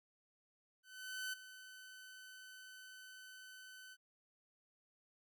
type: tone with ADSR envelope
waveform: sawtooth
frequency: 1516 Hz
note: F#6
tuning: 42 cents sharp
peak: -36 dBFS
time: 0.83-3.97 s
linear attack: 500 ms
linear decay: 12 ms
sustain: -14 dB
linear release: 45 ms
effects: none